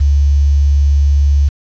sine tone with quantisation, 71.1 Hz, C#2, 45 cents sharp, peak -7 dBFS, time 0-1.49 s, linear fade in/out 10 ms, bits 6, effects resampled to 16000 Hz

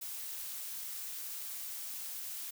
blue noise, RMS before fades -42 dBFS, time 0.01-2.51 s, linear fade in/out 10 ms, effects none

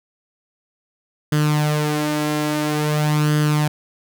sawtooth tone with flanger, 150.6 Hz, D3, 44 cents sharp, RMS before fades -19 dBFS, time 1.32-3.68 s, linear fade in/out 5 ms, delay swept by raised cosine 0.62 to 3.72 ms, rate 0.49 Hz, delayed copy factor +0.6, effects none

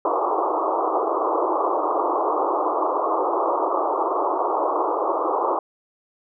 white band-pass noise, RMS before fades -22 dBFS, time 0.05-5.59 s, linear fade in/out 2 ms, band 310 to 1200 Hz, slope 96 dB/octave, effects none

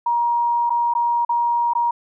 sine tone with dropouts, 947 Hz, A#5, 27 cents sharp, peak -16 dBFS, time 0.06-1.91 s, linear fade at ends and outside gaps 5 ms, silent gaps 0.696-0.703 / 0.938-0.95 / 1.25-1.292 / 1.735-1.751 s, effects none

